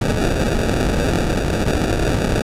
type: noise with sample-and-hold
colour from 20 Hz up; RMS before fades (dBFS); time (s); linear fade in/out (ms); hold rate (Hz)
pink; -18; 0.01-2.42; 5; 1050
effects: low-pass 10000 Hz 12 dB/octave